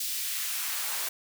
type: noise with high-pass filter sweep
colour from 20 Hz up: white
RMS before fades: -32 dBFS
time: 0-1.09 s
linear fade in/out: 5 ms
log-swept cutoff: 3600 to 580 Hz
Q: 0.9
effects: none

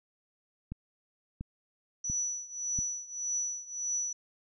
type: click train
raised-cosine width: 5 ms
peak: -25 dBFS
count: 4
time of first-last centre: 0.72-2.789 s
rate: 1.45 Hz
type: tone with tremolo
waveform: sine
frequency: 5920 Hz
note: F#8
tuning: in tune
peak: -28 dBFS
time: 2.04-4.13 s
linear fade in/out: 5 ms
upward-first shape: triangle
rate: 1.7 Hz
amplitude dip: 90%
effects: none

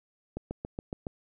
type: click train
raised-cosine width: 2 ms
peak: -21 dBFS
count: 6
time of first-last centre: 0.37-1.068 s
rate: 7.16 Hz
effects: none

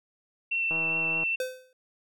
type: tone with vibrato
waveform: sine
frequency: 2700 Hz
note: E7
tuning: 41 cents sharp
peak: -25 dBFS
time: 0.51-1.36 s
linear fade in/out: 10 ms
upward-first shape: sine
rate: 4.8 Hz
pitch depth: 12 cents each way
type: click train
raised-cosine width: 1 ms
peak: -25 dBFS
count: 86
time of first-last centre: 0.71-1.235 s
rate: 162 Hz
type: tone with exponential decay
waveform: square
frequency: 512 Hz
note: C5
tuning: 38 cents flat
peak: -26 dBFS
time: 1.4-1.73 s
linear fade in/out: 2 ms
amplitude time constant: 71 ms
effects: none

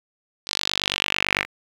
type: tone with band-pass filter sweep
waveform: sawtooth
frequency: 49 Hz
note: G1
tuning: in tune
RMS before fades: -25 dBFS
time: 0.46-1.46 s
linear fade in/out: 50 ms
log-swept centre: 4600 to 2100 Hz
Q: 3.3
effects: 7-bit

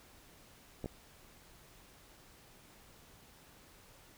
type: clicks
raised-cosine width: 2 ms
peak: -26 dBFS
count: 2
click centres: 0.843 / 0.859 s
effects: pink hiss -60 dBFS RMS until 4.17 s

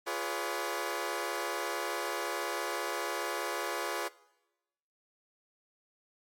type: chord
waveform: 15% pulse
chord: C# dominant seventh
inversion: first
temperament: equal with one note detuned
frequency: 349.2 / 415.3 / 493.9 / 568.6 Hz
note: E#4 / G#4 / B4 / C#5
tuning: 0 / 0 / 0 / +44 cents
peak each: -32 dBFS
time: 0.06-4.09 s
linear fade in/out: 20 ms
effects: noise-tail reverb RT60 1.0 s tail -21 dB re dry + MP3 64 kbps

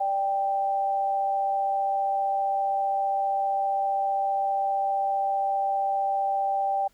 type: tone pair together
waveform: sine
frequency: 587.3 / 785.6 Hz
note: D5 / G5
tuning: 0 / +4 cents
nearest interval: perfect fourth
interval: 504 cents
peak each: -32 / -23 dBFS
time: 0-6.88 s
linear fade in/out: 10 ms
effects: pink hiss -64 dBFS RMS until 6.93 s

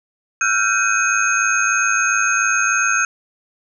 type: tone cluster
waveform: sine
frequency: 1351 / 1458 / 1561 / 2518 / 6460 Hz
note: E6 / F#6 / G6 / D#7 / G#8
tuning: +42 / -26 / -8 / +20 / -49 cents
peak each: -21 dBFS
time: 0.41-3.05 s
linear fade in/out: 2 ms
effects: none

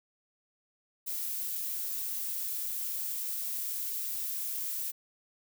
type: noise with high-pass filter sweep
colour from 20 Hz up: violet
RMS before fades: -35 dBFS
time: 1.06-4.92 s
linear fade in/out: 20 ms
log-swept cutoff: 540 to 1300 Hz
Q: 0.93
effects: none

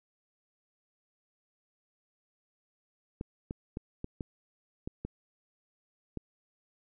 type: clicks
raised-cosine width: 3 ms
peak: -23 dBFS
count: 8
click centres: 3.211 / 3.509 / 3.771 / 4.044 / 4.208 / 4.875 / 5.05 / 6.173 s
effects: none

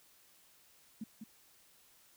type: tone with echo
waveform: sine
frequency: 220 Hz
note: A3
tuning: in tune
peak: -38 dBFS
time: 1.01-1.04 s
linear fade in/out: 5 ms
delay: 200 ms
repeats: 1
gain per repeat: -5 dB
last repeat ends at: 1.24 s
effects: white hiss -65 dBFS RMS until 2.16 s

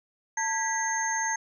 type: tone cluster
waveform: sine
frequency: 893 / 1646 / 1962 / 6370 Hz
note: A5 / G#6 / B6 / G8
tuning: +25 / -16 / -12 / +27 cents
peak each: -30 / -33 / -33 / -30 dBFS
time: 0.37-1.36 s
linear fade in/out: 5 ms
effects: none

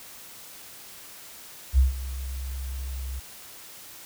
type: tone with ADSR envelope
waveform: sine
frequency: 65.5 Hz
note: C2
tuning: 2 cents sharp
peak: -13 dBFS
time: 1.73-3.2 s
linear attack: 52 ms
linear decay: 140 ms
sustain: -17 dB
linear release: 13 ms
effects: white hiss -45 dBFS RMS until 4.05 s

